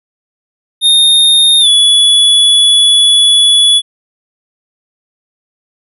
square tone with pitch glide, 3677 to 3411 Hz, A#7 to G#7, -24 to +46 cents, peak -5 dBFS, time 0.81-3.82 s, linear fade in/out 50 ms, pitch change -130 cents, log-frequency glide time 1.6-1.68 s, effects resampled to 32000 Hz

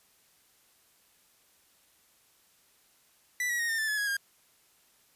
45% pulse tone with pitch steps, 1975.5 / 1919.3 / 1864.6 / 1811.5 / 1760 / 1709.9 / 1661.2 / 1613.9 Hz, B6 / B6 / A#6 / A6 / A6 / A6 / G#6 / G6, 0 / -50 / 0 / +50 / 0 / -50 / 0 / +50 cents, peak -28 dBFS, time 3.4-4.168 s, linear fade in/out 2 ms, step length 96 ms, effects white hiss -65 dBFS RMS until 5.15 s + resampled to 32000 Hz

